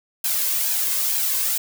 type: noise with flanger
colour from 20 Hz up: blue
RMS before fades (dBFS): -22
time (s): 0.24-1.58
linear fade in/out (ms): 5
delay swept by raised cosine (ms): 1.2 to 1.93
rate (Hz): 2.2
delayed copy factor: +0.5
effects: none